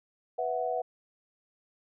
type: chord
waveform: sine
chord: B suspended fourth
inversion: none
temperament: equal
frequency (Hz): 493.9 / 659.3 / 740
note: B4 / E5 / F#5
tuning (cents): 0 / 0 / 0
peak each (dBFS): -33 / -33 / -32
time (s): 0.38-0.82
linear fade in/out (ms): 10
effects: none